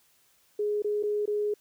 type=tone with dropouts; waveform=sine; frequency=417 Hz; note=G#4; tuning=7 cents sharp; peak=-25 dBFS; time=0.59-1.54 s; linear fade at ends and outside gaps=5 ms; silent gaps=0.822-0.844 / 1.028-1.034 / 1.257-1.276 s; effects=white hiss -65 dBFS RMS until 1.6 s